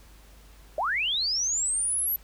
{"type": "linear sweep", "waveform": "sine", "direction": "up", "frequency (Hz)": [554.4, 12000], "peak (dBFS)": -24, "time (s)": [0.78, 2.16], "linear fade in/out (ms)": 2, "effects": ["added 50 Hz sine -50 dBFS peak until 2.23 s", "pink hiss -56 dBFS RMS until 2.23 s"]}